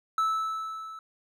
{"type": "tone with level ramp", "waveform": "triangle", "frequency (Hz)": 1310, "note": "E6", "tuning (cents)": -11, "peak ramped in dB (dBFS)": [-20, -38], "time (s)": [0.18, 0.99], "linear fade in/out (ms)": 2, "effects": []}